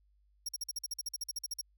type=tone bursts; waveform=sawtooth; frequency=5588 Hz; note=F8; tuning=in tune; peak=-32 dBFS; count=16; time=0.46-1.613 s; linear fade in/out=5 ms; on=28 ms; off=47 ms; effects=added 50 Hz sine -66 dBFS peak until 1.77 s